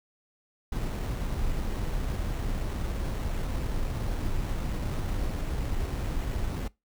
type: noise with sample-and-hold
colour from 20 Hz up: brown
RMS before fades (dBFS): -30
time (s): 0.72-6.68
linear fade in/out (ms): 5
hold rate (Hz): 4900
effects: noise-tail reverb RT60 0.2 s tail -22 dB re dry